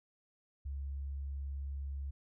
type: tone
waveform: sine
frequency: 69.3 Hz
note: C#2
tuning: in tune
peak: -37 dBFS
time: 0.65-2.11 s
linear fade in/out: 10 ms
effects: none